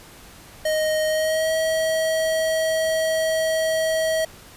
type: tone with pitch glide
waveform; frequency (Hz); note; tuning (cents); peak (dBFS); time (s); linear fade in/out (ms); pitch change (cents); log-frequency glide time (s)
square; 622.3 to 640.5; D#5 to E5; 0 to -50; -20; 0.65-4.25; 5; +50; 1.07-1.52
effects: pink hiss -45 dBFS RMS until 4.56 s + resampled to 32000 Hz